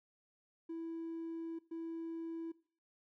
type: tone bursts at uneven times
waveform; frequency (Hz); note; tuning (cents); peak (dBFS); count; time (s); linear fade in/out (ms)
triangle; 329.6; E4; 0; -37; 2; 0.69-1.59 / 1.71-2.52; 10
effects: noise-tail reverb RT60 0.4 s tail -21 dB re dry + tanh soft clip ceiling -36 dBFS